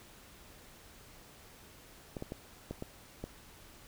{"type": "clicks", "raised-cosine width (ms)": 2, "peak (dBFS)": -25, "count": 6, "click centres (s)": [2.168, 2.224, 2.321, 2.71, 2.824, 3.24], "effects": ["pink hiss -56 dBFS RMS until 3.87 s"]}